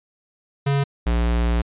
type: tone pair in turn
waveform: square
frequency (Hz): 139.9 / 58.48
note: C#3 / A#1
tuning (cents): +16 / +6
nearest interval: octave + minor third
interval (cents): 1510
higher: first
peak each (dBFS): -18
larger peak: neither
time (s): 0.66-0.84 / 1.06-1.62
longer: second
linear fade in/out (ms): 10
effects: resampled to 8000 Hz